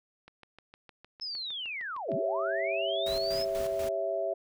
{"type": "click train", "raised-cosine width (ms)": 0.3, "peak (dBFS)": -34, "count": 13, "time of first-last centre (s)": [0.28, 2.118], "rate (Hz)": 6.53}
{"type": "linear two-way sweep", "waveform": "sine", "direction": "down then up", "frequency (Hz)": [5274, 123.47, 5274], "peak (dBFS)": -34, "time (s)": [1.21, 3.45], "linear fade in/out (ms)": 10, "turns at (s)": 2.14}
{"type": "chord", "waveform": "sine", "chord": "C# diminished", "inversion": "second", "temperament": "equal", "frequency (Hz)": [392, 554.4, 659.3], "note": ["G4", "C#5", "E5"], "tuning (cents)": [0, 0, 0], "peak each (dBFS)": [-36, -35, -30], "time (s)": [2.08, 4.34], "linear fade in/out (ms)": 10}
{"type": "noise with tremolo", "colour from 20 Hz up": "pink", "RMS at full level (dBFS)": -42, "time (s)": [3.06, 3.89], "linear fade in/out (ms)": 5, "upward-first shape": "square", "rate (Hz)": 4.1, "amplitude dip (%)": 65}
{"effects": []}